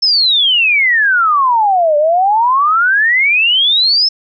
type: exponential two-way sweep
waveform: sine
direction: down then up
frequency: 5330 to 581 to 5330 Hz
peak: -8 dBFS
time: 0.02-4.09 s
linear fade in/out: 10 ms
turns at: 1.97 s
effects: none